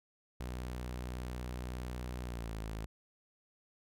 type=tone with pitch glide; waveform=sawtooth; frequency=61.74 to 54.37 Hz; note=B1 to A1; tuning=0 to -20 cents; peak=-35 dBFS; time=0.4-2.86 s; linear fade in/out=5 ms; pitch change=-220 cents; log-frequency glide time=2.23-2.56 s; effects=none